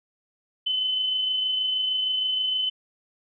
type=tone with amplitude modulation; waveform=sine; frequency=3035 Hz; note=F#7; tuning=43 cents sharp; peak=-21 dBFS; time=0.66-2.7 s; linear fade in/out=10 ms; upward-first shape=sine; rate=26.4 Hz; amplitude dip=30%; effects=none